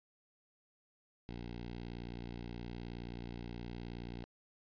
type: tone with notch filter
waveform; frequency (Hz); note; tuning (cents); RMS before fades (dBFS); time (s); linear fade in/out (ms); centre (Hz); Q
10% pulse; 59; A#1; +22; -45; 1.29-4.24; 0; 1200; 1.1
effects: resampled to 11025 Hz